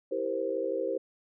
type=chord; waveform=sine; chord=C dominant seventh; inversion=first; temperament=just; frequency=327 / 392.4 / 470.9 / 523.3 Hz; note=E4 / G4 / Bb4 / C5; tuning=-14 / +2 / +18 / 0 cents; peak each=-37 / -34 / -34 / -32 dBFS; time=0.11-0.98 s; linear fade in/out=10 ms; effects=none